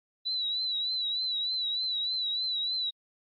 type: tone with vibrato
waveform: sine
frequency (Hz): 3953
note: B7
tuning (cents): +1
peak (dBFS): -28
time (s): 0.25-2.91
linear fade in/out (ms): 20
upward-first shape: triangle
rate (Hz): 3.3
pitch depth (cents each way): 71
effects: AAC 48 kbps